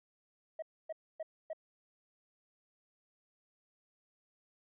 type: tone bursts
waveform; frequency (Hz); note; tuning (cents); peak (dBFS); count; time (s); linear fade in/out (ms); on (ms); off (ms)
sine; 637; D#5; +41; -35; 4; 0.59-1.532; 5; 33; 270
effects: tanh soft clip ceiling -36 dBFS